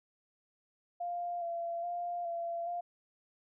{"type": "tone with vibrato", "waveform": "sine", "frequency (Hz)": 690, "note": "F5", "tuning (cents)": -21, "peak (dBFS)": -34, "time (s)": [1, 2.81], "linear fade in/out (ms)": 10, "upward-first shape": "square", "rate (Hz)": 1.2, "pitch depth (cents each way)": 23, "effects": []}